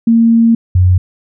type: tone pair in turn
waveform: sine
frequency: 229.5 / 91.08 Hz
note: A#3 / F#2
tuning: -27 / -27 cents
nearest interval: octave + major third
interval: 1600 cents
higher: first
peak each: -5 dBFS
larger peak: neither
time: 0.07-0.55 / 0.75-0.98 s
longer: first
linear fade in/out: 5 ms
effects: none